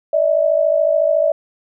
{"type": "tone pair together", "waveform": "sine", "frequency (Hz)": [587.1, 641], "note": ["D5", "E5"], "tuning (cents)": [-1, -49], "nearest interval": "major second", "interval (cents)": 152, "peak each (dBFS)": -15, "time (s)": [0.13, 1.32], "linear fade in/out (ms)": 5, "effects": []}